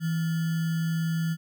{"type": "tone with sample-and-hold", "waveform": "sine", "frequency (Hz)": 163.9, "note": "E3", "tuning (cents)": -10, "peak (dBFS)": -24, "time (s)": [0, 1.37], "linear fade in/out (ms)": 50, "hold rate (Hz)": 1575, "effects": []}